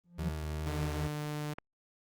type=tone with exponential growth; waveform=triangle; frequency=173.7 Hz; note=F3; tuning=9 cents flat; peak=-27 dBFS; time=0.04-0.29 s; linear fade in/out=5 ms; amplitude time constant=53 ms
type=tone with vibrato; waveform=30% pulse; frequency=77.2 Hz; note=D#2; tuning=13 cents flat; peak=-32 dBFS; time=0.18-1.08 s; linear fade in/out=10 ms; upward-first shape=triangle; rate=2.4 Hz; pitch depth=15 cents each way
type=tone; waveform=sawtooth; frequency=149.4 Hz; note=D3; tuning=30 cents sharp; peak=-31 dBFS; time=0.66-1.54 s; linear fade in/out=10 ms
type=clicks; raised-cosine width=0.5 ms; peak=-36 / -29 / -26 dBFS; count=3; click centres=0.969 / 1 / 1.585 s
effects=Opus 32 kbps